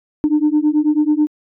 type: beating tone pair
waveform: sine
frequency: 297.1 / 306.3 Hz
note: D4 / D#4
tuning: +20 / -27 cents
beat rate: 9.2 Hz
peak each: -14 / -14 dBFS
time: 0.24-1.27 s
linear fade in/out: 0 ms
effects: tanh soft clip ceiling -7 dBFS